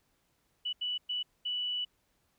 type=tone bursts at uneven times; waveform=sine; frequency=2960 Hz; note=F#7; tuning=in tune; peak=-31 dBFS; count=4; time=0.65-0.73 / 0.81-0.98 / 1.09-1.23 / 1.45-1.85 s; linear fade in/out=10 ms; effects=pink hiss -74 dBFS RMS until 2.38 s